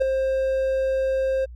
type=tone with ADSR envelope; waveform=triangle; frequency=530 Hz; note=C5; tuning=22 cents sharp; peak=-12 dBFS; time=0-1.46 s; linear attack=20 ms; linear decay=4 ms; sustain=-6 dB; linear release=20 ms; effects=added 60 Hz sine -37 dBFS peak until 1.55 s